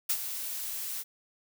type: noise with ADSR envelope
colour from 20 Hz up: blue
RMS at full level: -26 dBFS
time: 0.09-1.04 s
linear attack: 10 ms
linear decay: 67 ms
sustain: -10 dB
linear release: 35 ms
effects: none